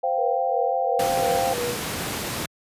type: chord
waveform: sine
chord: C suspended fourth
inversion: none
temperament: equal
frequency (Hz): 523.3 / 698.5 / 784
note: C5 / F5 / G5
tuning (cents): 0 / 0 / 0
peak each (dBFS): -25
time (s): 0.03-1.54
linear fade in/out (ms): 10
type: tone with tremolo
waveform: sine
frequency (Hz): 483.7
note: B4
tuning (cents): -36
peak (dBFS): -24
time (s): 0.18-1.76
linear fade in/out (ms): 2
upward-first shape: sine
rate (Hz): 2.9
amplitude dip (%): 95
type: noise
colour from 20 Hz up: pink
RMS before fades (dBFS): -28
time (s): 0.99-2.46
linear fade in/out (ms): 5
effects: high-pass 100 Hz 12 dB/octave + resampled to 32000 Hz